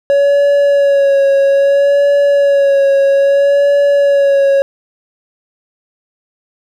triangle tone with vibrato, 560 Hz, C#5, 18 cents sharp, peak -5 dBFS, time 0.1-4.62 s, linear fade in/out 0 ms, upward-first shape sine, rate 0.61 Hz, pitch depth 27 cents each way, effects none

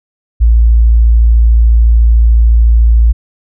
sine tone, 56.9 Hz, A#1, 41 cents flat, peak -3 dBFS, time 0.4-3.13 s, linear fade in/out 20 ms, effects none

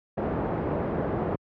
white low-pass noise, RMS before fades -28 dBFS, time 0.17-1.36 s, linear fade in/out 10 ms, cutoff 530 Hz, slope 12 dB/octave, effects high-pass 60 Hz 12 dB/octave + low-pass 2000 Hz 12 dB/octave

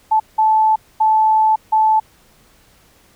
sine tone bursts at uneven times, 872 Hz, A5, 16 cents flat, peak -10 dBFS, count 4, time 0.11-0.2 / 0.38-0.76 / 1-1.56 / 1.72-2 s, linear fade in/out 10 ms, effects pink hiss -52 dBFS RMS until 3.15 s

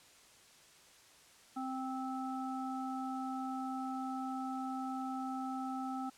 harmonic tone, 261.6 Hz, C4, in tune, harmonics 1 / 3 / 5, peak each -39 / -41 / -45 dBFS, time 1.56-6.1 s, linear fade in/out 10 ms, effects white hiss -61 dBFS RMS until 6.17 s + low-pass 9000 Hz 12 dB/octave

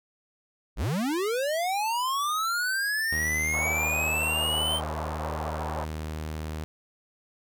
square linear sweep, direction up, 32.63 to 3136 Hz, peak -26 dBFS, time 0.76-4.81 s, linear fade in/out 50 ms
sawtooth tone, 77.78 Hz, D#2, in tune, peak -28 dBFS, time 3.12-6.64 s, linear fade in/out 0 ms
white band-pass noise, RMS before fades -35 dBFS, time 3.53-5.85 s, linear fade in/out 10 ms, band 520 to 1000 Hz, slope 24 dB/octave
effects none

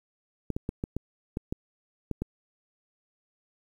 clicks, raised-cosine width 3 ms, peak -17 dBFS, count 9, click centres 0.503 / 0.565 / 0.691 / 0.839 / 0.966 / 1.371 / 1.525 / 2.113 / 2.22 s, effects 9-bit

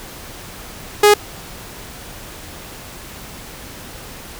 sawtooth tone, 415.3 Hz, G#4, in tune, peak -3 dBFS, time 1.03-1.14 s, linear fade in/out 5 ms, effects pink hiss -35 dBFS RMS until 4.39 s

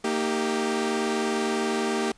sawtooth chord, Eb major, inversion second, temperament equal with one note detuned, 230.4 / 311.1 / 392 Hz, Bb3 / Eb4 / G4, -20 / 0 / 0 cents, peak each -24 / -28 / -23 dBFS, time 0.04-2.12 s, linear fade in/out 5 ms, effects pink hiss -58 dBFS RMS until 2.17 s + resampled to 22050 Hz

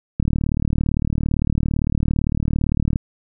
click train, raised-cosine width 5 ms, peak -7 dBFS, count 105, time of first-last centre 0.2-2.959 s, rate 37.7 Hz, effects none

